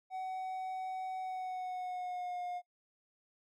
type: tone with pitch glide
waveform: triangle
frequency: 751 to 714.6 Hz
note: F#5 to F5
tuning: +26 to +40 cents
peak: -35 dBFS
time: 0.1-2.62 s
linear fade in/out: 50 ms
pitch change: -86 cents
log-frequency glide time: 1.18-2.42 s
effects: noise-tail reverb RT60 0.1 s tail -25 dB re dry